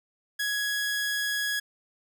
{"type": "tone", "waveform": "sawtooth", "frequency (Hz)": 1669, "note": "G#6", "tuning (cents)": 8, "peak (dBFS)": -23, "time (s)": [0.39, 1.6], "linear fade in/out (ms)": 10, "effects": []}